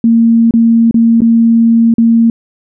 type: tone with dropouts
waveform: sine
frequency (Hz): 229.7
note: A#3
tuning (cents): -25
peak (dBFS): -4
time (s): 0.04-2.3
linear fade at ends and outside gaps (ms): 2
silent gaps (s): 0.509-0.538 / 0.911-0.943 / 1.206-1.218 / 1.94-1.982
effects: none